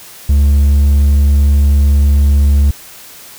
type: tone with hard clipping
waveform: sine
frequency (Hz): 71.1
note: C#2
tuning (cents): +45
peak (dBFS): -7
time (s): 0.29-2.71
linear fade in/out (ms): 5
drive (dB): 3
effects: white hiss -35 dBFS RMS until 3.38 s